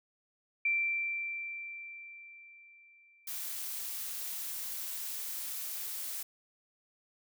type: tone with exponential decay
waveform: sine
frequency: 2349 Hz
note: D7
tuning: in tune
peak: -26 dBFS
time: 0.65-3.55 s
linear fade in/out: 5 ms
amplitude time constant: 630 ms
type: noise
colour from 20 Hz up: blue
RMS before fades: -39 dBFS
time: 3.27-6.23 s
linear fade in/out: 5 ms
effects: none